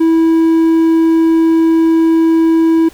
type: tone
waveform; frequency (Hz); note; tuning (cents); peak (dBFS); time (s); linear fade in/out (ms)
triangle; 326.5; E4; -17; -5; 0-2.89; 10
effects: pink hiss -41 dBFS RMS until 2.93 s